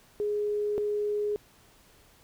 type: tone pair in turn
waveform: sine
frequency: 416.3 / 416.3 Hz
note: G#4 / G#4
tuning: +4 / +4 cents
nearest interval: unison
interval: 0 cents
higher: neither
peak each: -26 dBFS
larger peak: neither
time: 0.2-0.78 / 0.78-1.36 s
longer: neither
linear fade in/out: 0 ms
effects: pink hiss -59 dBFS RMS until 2.23 s